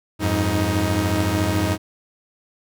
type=tone cluster; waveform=sawtooth; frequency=89.2 / 103 / 314 Hz; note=F2 / G#2 / D#4; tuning=+37 / -14 / +16 cents; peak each=-19 dBFS; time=0.19-1.78 s; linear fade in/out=50 ms; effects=none